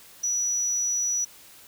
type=tone; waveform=sine; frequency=5880 Hz; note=F#8; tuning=12 cents flat; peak=-23 dBFS; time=0.23-1.25 s; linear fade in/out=10 ms; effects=white hiss -50 dBFS RMS until 1.67 s